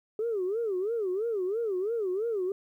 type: tone with vibrato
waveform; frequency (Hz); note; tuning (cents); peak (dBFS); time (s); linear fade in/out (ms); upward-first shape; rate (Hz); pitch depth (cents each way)
sine; 412.8; G#4; -10; -26; 0.19-2.52; 2; sine; 3; 230
effects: tanh soft clip ceiling -23 dBFS + 11-bit